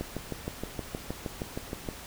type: click train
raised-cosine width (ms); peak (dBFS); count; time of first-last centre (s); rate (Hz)
2; -19; 13; 0.01-1.888; 6.39
effects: pink hiss -44 dBFS RMS until 2.06 s